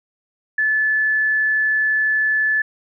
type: tone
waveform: sine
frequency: 1734 Hz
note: A6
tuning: 26 cents flat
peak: -15 dBFS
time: 0.58-2.62 s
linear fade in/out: 5 ms
effects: none